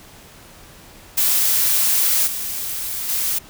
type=noise with level steps; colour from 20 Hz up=blue; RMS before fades=-17 / -26 / -21 dBFS; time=1.17-3.39 s; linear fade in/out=10 ms; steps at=2.26 / 3.08 s; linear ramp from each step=20 ms; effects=pink hiss -44 dBFS RMS until 3.49 s